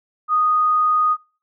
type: tone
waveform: sine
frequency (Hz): 1240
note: D#6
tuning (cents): -6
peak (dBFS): -14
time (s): 0.28-1.17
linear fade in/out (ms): 50
effects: noise-tail reverb RT60 0.4 s tail -26 dB re dry